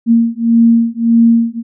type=beating tone pair; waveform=sine; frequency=230.3 / 232 Hz; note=A#3 / A#3; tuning=-21 / -8 cents; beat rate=1.7 Hz; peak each=-10 dBFS; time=0.06-1.63 s; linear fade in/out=50 ms; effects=none